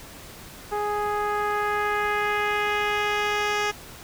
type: tone with low-pass filter sweep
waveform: 10% pulse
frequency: 415.7 Hz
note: G#4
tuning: 2 cents sharp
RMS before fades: -25 dBFS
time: 0.71-3.72 s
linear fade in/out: 20 ms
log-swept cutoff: 880 to 5100 Hz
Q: 1.2
effects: pink hiss -43 dBFS RMS until 4.03 s